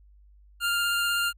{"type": "tone with vibrato", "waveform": "25% pulse", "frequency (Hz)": 1400, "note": "F6", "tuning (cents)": 4, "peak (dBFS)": -20, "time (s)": [0.6, 1.33], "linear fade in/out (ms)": 50, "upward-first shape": "sine", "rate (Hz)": 16, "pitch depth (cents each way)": 9, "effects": ["added 50 Hz sine -52 dBFS peak until 1.37 s"]}